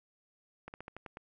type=slowing click train; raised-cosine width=0.5 ms; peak=-29 dBFS; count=7; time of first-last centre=0.68-1.171 s; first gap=59 ms; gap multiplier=1.13; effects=none